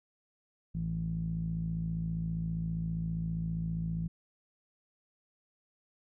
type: tone with low-pass filter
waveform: sawtooth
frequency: 55 Hz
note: A1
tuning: in tune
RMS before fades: -34 dBFS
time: 0.74-4.08 s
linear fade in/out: 10 ms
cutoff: 170 Hz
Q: 8.3
effects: none